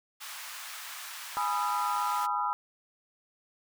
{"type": "high-pass noise", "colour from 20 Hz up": "pink", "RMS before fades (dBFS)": -42, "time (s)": [0.2, 2.27], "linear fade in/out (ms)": 20, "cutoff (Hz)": 1000, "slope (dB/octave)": 24}
{"type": "chord", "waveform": "sine", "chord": "E major seventh", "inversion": "first", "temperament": "equal with one note detuned", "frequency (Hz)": [830.6, 987.8, 1244.5, 1352.5], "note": ["G#5", "B5", "D#6", "E6"], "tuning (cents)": [0, 0, 0, 44], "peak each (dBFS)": [-33, -31, -33, -35], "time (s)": [1.37, 2.53], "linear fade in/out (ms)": 0}
{"effects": []}